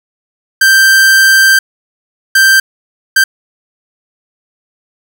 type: tone bursts at uneven times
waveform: 45% pulse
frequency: 1568 Hz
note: G6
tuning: in tune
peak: -4 dBFS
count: 3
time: 0.61-1.59 / 2.35-2.6 / 3.16-3.24 s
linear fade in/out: 5 ms
effects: none